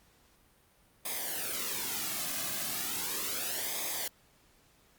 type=noise with flanger; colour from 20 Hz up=white; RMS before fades=-35 dBFS; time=1.05-4.08 s; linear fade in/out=5 ms; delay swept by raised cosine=0.69 to 2.19 ms; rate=0.36 Hz; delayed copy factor=-0.7; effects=pink hiss -65 dBFS RMS until 4.98 s + Opus 48 kbps